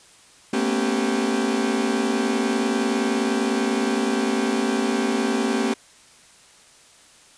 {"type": "tone cluster", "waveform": "40% pulse", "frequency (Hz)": [222.8, 242.5, 273, 389], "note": ["A3", "B3", "C#4", "G4"], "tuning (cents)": [22, -31, -26, -13], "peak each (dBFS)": -25, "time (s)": [0.53, 5.74], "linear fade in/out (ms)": 5, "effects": ["white hiss -51 dBFS RMS until 7.37 s", "resampled to 22050 Hz"]}